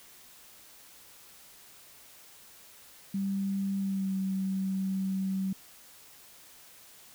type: tone with pitch glide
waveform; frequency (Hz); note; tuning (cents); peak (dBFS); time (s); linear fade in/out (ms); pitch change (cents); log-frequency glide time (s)
sine; 196 to 191.41; G3 to G3; 0 to -41; -28; 3.14-5.53; 5; -41; 3.78-4.15
effects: white hiss -54 dBFS RMS until 7.14 s